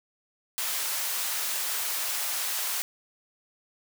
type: high-pass noise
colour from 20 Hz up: white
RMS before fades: -30 dBFS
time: 0.58-2.82 s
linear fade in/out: 0 ms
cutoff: 680 Hz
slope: 12 dB/octave
effects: none